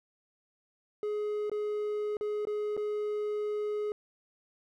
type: tone with dropouts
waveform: triangle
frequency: 419.8 Hz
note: G#4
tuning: 19 cents sharp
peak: -28 dBFS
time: 1.03-3.92 s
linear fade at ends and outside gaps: 1 ms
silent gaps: 1.497-1.516 / 2.169-2.21 / 2.452-2.471 / 2.767-2.775 s
effects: none